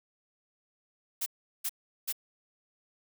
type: noise bursts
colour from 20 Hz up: blue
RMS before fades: -32 dBFS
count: 3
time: 1.21-2.126 s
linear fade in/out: 10 ms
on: 52 ms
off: 380 ms
effects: none